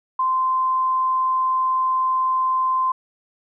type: tone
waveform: sine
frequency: 1038 Hz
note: C6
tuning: 14 cents flat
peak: -17 dBFS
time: 0.19-2.92 s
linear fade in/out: 5 ms
effects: none